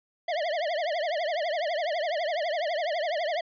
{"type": "tone with vibrato", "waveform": "square", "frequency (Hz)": 646, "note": "E5", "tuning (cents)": -35, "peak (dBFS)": -27, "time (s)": [0.28, 3.41], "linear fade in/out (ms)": 5, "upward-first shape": "triangle", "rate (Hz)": 12, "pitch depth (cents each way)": 220, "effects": ["resampled to 11025 Hz"]}